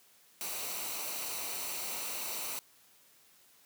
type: noise with comb filter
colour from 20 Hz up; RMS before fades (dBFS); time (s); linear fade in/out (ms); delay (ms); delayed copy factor
white; -38; 0.41-2.59; 0; 0.59; -0.55
effects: white hiss -63 dBFS RMS until 3.65 s + high-pass 100 Hz 12 dB/octave